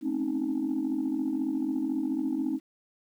sine tone cluster, 217.4 / 254.5 / 268.7 / 312.7 Hz, A3 / C4 / C4 / D#4, -21 / -48 / +46 / +9 cents, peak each -37 / -35 / -29 / -29 dBFS, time 0.01-2.6 s, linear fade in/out 50 ms, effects tanh soft clip ceiling -21 dBFS + 10-bit

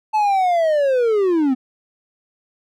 triangle linear sweep, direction down, 874 to 248 Hz, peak -12 dBFS, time 0.13-1.55 s, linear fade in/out 20 ms, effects none

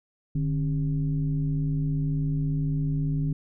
sine tone with frequency modulation, 149.3 Hz, D3, 29 cents sharp, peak -23 dBFS, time 0.35-3.33 s, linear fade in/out 5 ms, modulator 122 Hz, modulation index 0.67, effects none

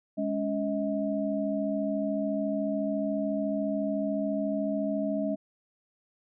sine tone cluster, 206.6 / 280.6 / 635 Hz, G#3 / C#4 / D#5, -9 / +21 / +35 cents, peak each -31 dBFS, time 0.17-5.36 s, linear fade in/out 20 ms, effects none

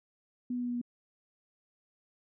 sine tone with pitch steps, 246.9 / 245.5 / 244.1 / 242.7 / 241.3 Hz, B3 / B3 / B3 / B3 / B3, 0 / -10 / -20 / -30 / -40 cents, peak -31 dBFS, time 0.5-0.815 s, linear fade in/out 5 ms, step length 63 ms, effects none

